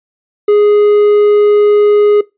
triangle tone, 415.3 Hz, G#4, in tune, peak -3 dBFS, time 0.48-2.21 s, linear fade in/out 5 ms, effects noise-tail reverb RT60 0.2 s tail -20 dB re dry + resampled to 8000 Hz

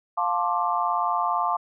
sine chord, D minor seventh, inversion first, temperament just, 704.8 / 881 / 1057.2 / 1174.7 Hz, F5 / A5 / C6 / D6, +16 / +2 / +18 / 0 cents, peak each -27 dBFS, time 0.17-1.57 s, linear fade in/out 10 ms, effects none

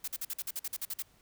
blue noise bursts, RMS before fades -36 dBFS, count 12, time 0.04-1.024 s, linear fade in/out 5 ms, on 38 ms, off 48 ms, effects pink hiss -65 dBFS RMS until 1.21 s

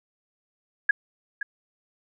sine tone with echo, 1661.2 Hz, G#6, in tune, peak -14 dBFS, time 0.89-0.91 s, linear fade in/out 5 ms, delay 520 ms, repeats 1, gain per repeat -12 dB, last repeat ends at 1.43 s, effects none

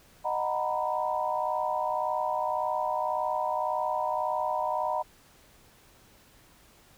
sine chord, B major seventh, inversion first, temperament just, 617.4 / 740.8 / 926 / 987.8 Hz, D#5 / F#5 / A#5 / B5, -14 / +2 / -12 / 0 cents, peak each -32 dBFS, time 0.24-5.03 s, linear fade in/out 20 ms, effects pink hiss -58 dBFS RMS until 6.97 s

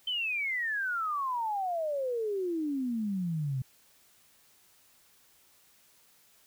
sine exponential sweep, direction down, 3112 to 126.1 Hz, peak -29 dBFS, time 0.07-3.62 s, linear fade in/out 5 ms, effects white hiss -63 dBFS RMS until 6.46 s

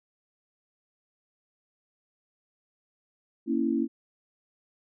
sine chord, A# diminished, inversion none, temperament equal, 233.1 / 277.2 / 329.6 Hz, A#3 / C#4 / E4, 0 / 0 / 0 cents, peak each -28 dBFS, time 3.46-3.88 s, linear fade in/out 50 ms, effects none

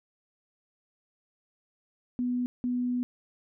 sine tone bursts at uneven times, 246.9 Hz, B3, in tune, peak -26 dBFS, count 2, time 2.19-2.46 / 2.64-3.03 s, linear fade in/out 0 ms, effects none

